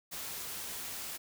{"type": "noise", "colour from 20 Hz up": "white", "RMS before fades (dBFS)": -41, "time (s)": [0.11, 1.18], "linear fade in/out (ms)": 20, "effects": []}